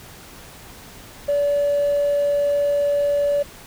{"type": "tone with hard clipping", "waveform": "sine", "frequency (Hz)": 575, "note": "D5", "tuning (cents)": -37, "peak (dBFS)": -17, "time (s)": [1.28, 3.43], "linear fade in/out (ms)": 10, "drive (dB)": 1, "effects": ["pink hiss -42 dBFS RMS until 3.66 s"]}